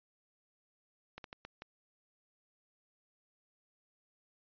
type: slowing click train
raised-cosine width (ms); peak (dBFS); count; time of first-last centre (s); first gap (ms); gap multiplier
0.3; -29; 5; 1.18-1.62; 62; 1.4
effects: resampled to 11025 Hz